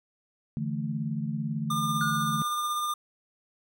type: chord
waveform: sine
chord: D suspended second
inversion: none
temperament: equal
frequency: 146.83 / 164.81 / 220 Hz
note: D3 / E3 / A3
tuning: 0 / 0 / 0 cents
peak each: -32 / -34 / -32 dBFS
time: 0.57-2.42 s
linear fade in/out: 0 ms
type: tone with tremolo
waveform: square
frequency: 1203 Hz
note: D6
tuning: 41 cents sharp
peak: -27 dBFS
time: 1.7-2.94 s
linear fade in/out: 5 ms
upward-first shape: sine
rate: 16 Hz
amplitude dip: 25%
type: tone with exponential decay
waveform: triangle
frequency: 1443 Hz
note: F#6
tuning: 44 cents flat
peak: -25 dBFS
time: 2.01-2.93 s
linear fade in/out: 1 ms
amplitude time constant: 200 ms
effects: none